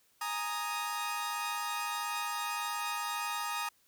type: chord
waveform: sawtooth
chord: Ab suspended second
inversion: none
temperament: equal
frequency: 830.6 / 932.3 / 1244.5 Hz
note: Ab5 / Bb5 / Eb6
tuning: 0 / 0 / 0 cents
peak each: -37 / -34 / -33 dBFS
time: 0.21-3.69 s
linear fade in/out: 5 ms
effects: white hiss -69 dBFS RMS until 3.87 s